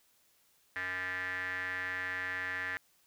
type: tone with band-pass filter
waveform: square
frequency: 92.1 Hz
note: F#2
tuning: 7 cents flat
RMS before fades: -37 dBFS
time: 0.76-2.77 s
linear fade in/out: 0 ms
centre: 1800 Hz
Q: 9.1
effects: white hiss -69 dBFS RMS until 3.06 s